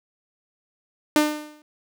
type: tone with exponential decay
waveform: sawtooth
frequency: 301.2 Hz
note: D4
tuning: 44 cents sharp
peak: -9 dBFS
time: 1.16-1.62 s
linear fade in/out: 1 ms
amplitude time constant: 100 ms
effects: none